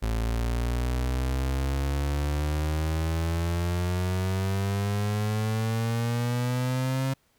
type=exponential sweep; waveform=35% pulse; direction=up; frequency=55 to 134.5 Hz; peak=-23 dBFS; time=0.02-7.14 s; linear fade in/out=10 ms; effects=pink hiss -67 dBFS RMS until 7.38 s